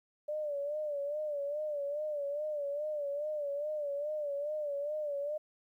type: tone with vibrato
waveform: sine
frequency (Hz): 587.3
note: D5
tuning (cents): 0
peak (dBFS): -33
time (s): 0.28-5.38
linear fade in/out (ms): 10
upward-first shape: sine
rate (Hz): 2.4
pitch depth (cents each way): 76
effects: 12-bit